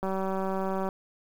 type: click train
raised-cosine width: 1 ms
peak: -18 dBFS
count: 165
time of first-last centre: 0.03-0.889 s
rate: 191 Hz
effects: 8-bit